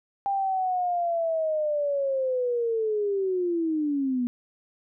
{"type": "linear sweep", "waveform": "sine", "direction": "down", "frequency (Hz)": [799, 239.5], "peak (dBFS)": -23, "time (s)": [0.26, 4.27], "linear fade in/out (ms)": 0, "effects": []}